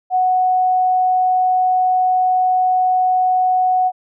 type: tone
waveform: sine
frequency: 739 Hz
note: F#5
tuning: 2 cents flat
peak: -12 dBFS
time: 0.1-3.92 s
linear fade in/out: 50 ms
effects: none